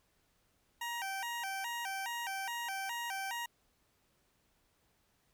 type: tone with vibrato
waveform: 20% pulse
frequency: 857 Hz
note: A5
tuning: 46 cents flat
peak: -32 dBFS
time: 0.81-3.46 s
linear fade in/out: 5 ms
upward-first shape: square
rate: 2.4 Hz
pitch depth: 170 cents each way
effects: pink hiss -74 dBFS RMS until 5.33 s